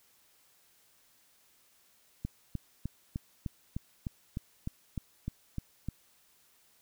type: click train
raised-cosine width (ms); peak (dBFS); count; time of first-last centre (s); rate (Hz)
5; -22; 13; 2.25-5.886; 3.3
effects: white hiss -66 dBFS RMS until 6.81 s